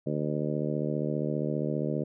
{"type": "harmonic tone", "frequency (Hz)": 75, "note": "D2", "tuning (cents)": 37, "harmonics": [2, 3, 4, 5, 6, 7, 8], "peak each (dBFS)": [-32, -34, -35, -36, -37, -37, -38], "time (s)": [0.06, 2.04], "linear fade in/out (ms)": 10, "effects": []}